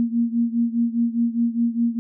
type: beating tone pair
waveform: sine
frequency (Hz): 232.5 / 237.4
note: A#3 / A#3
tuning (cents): -4 / +32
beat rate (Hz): 4.9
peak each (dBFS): -20 / -23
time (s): 0-1.99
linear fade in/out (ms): 0
effects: none